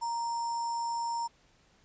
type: tone with sample-and-hold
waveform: sine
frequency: 932.3 Hz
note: A#5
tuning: in tune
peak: -30 dBFS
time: 0.01-1.28 s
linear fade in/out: 20 ms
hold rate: 6300 Hz
effects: pink hiss -65 dBFS RMS until 1.84 s + resampled to 16000 Hz